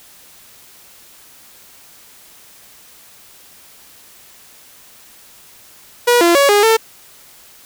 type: tone with pitch steps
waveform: sawtooth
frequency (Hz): 483.3 / 342.6 / 561 / 410.9 / 447.6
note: B4 / F4 / C#5 / G#4 / A4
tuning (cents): -38 / -33 / +21 / -18 / +30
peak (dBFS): -5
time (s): 6.07-6.77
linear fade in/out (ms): 10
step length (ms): 140
effects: white hiss -44 dBFS RMS until 7.65 s